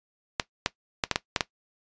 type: clicks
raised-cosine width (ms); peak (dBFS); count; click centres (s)
0.2; -5; 7; 0.398 / 0.661 / 1.038 / 1.113 / 1.159 / 1.362 / 1.408
effects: noise-tail reverb RT60 0.1 s tail -17 dB re dry + resampled to 16000 Hz